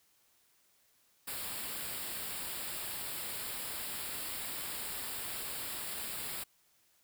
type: band-stop noise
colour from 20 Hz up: white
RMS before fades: -40 dBFS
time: 1.27-6.44 s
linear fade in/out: 10 ms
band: 5200 to 7300 Hz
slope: 96 dB/octave
effects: white hiss -70 dBFS RMS until 7.03 s